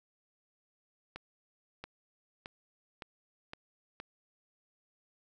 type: accelerating click train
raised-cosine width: 0.3 ms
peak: -26 dBFS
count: 6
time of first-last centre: 1.16-4.001 s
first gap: 680 ms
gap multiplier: 0.91
effects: none